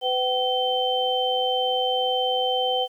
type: tone cluster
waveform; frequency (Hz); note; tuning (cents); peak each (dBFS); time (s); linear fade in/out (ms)
sine; 504 / 762 / 3099; B4 / G5 / G7; +35 / -49 / -21; -25; 0.01-2.88; 50
effects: 9-bit